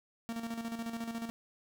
45% pulse tone with tremolo, 230 Hz, A#3, 23 cents flat, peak -35 dBFS, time 0.29-1.3 s, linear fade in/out 0 ms, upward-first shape square, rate 14 Hz, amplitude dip 55%, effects none

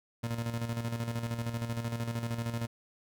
30% pulse tone with tremolo, 116.54 Hz, A#2, in tune, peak -28 dBFS, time 0.23-2.67 s, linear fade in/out 10 ms, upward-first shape square, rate 13 Hz, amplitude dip 55%, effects none

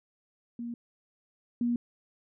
sine tone pair in turn, 236.4 / 239.1 Hz, A#3 / A#3, +24 / +44 cents, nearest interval unison, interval 20 cents, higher second, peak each -34 / -25 dBFS, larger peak second, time 0.59-0.74 / 1.61-1.76 s, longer neither, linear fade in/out 2 ms, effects none

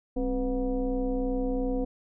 sine tone with frequency modulation, 263.4 Hz, C4, 12 cents sharp, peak -25 dBFS, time 0.16-1.85 s, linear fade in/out 10 ms, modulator 232 Hz, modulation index 1.2, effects none

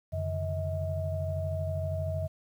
sine tone cluster, 89.3 / 138.2 / 150.9 / 638 Hz, F2 / C#3 / D3 / D#5, +39 / -5 / +47 / +43 cents, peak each -31 / -38 / -40 / -34 dBFS, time 0.12-2.28 s, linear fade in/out 20 ms, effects tanh soft clip ceiling -19 dBFS + 10-bit

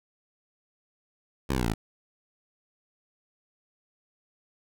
10% pulse exponential sweep, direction down, 71 to 51.91 Hz, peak -17 dBFS, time 1.49-1.74 s, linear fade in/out 10 ms, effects none

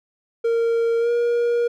triangle tone with pitch glide, 462.2 to 474.6 Hz, A#4 to A#4, -15 to +31 cents, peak -15 dBFS, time 0.44-1.68 s, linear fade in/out 10 ms, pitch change +46 cents, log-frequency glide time 0.99-1.1 s, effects none

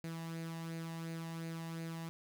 sawtooth tone with flanger, 164.6 Hz, E3, 2 cents flat, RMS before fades -43 dBFS, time 0.04-2.09 s, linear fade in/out 0 ms, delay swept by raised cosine 0.45 to 1.1 ms, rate 2.8 Hz, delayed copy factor +0.5, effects 11-bit

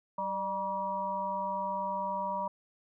harmonic tone with a mistuned harmonic, 191.8 Hz, G3, 37 cents flat, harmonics 1 / 3 / 5 / 6, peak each -43 / -38 / -32 / -43 dBFS, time 0.18-2.48 s, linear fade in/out 5 ms, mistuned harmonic 3, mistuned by +68 cents, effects none

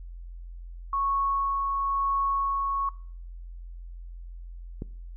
sine tone with tremolo, 1105 Hz, C#6, 6 cents flat, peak -23 dBFS, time 0.93-2.89 s, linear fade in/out 2 ms, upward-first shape sine, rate 1 Hz, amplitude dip 25%
click, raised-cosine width 3 ms, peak -21 dBFS, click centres 4.821 s
effects noise-tail reverb RT60 0.5 s tail -21 dB re dry + added 43 Hz sine -38 dBFS peak until 5.16 s

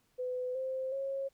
sine tone with pitch steps, 503 / 523.2 / 544.1 Hz, B4 / C5 / C#5, +32 / 0 / -32 cents, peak -33 dBFS, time 0.18-1.29 s, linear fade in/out 20 ms, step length 370 ms, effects pink hiss -73 dBFS RMS until 1.33 s

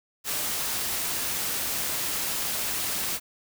white noise, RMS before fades -29 dBFS, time 0.24-3.2 s, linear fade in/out 50 ms, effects none

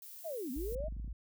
violet noise, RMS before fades -50 dBFS, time 0.02-0.75 s, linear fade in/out 2 ms
sine linear two-way sweep, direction down then up, 698.5 to 233.2 to 655 Hz, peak -37 dBFS, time 0.24-0.89 s, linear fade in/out 20 ms, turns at 0.51 s
sine tone, 53.5 Hz, A1, 48 cents flat, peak -38 dBFS, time 0.56-1.13 s, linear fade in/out 5 ms
clicks, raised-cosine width 5 ms, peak -36 dBFS, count 10, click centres 0.723 / 0.758 / 0.805 / 0.84 / 0.883 / 0.924 / 0.967 / 0.998 / 1.046 / 1.078 s
effects none

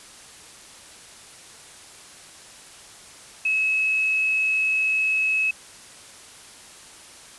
sine tone with quantisation, 2578 Hz, E7, 39 cents flat, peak -19 dBFS, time 3.45-5.51 s, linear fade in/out 5 ms, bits 7, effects white hiss -45 dBFS RMS until 7.38 s + resampled to 24000 Hz

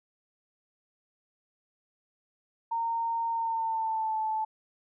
sine tone with pitch glide, 920 to 873.4 Hz, A#5 to A5, -23 to -13 cents, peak -27 dBFS, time 2.71-4.45 s, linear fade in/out 10 ms, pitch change -90 cents, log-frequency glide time 3.3-4.18 s, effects none

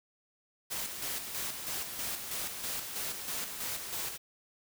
white noise with tremolo, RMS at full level -36 dBFS, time 0.7-4.18 s, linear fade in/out 20 ms, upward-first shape square, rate 3.1 Hz, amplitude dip 45%, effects none

